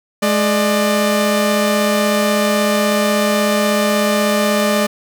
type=tone pair together; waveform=sawtooth; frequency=211.3 / 597.6 Hz; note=G#3 / D5; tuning=+30 / +30 cents; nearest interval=octave + tritone; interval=1800 cents; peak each=-12 dBFS; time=0.22-4.87 s; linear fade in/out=10 ms; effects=none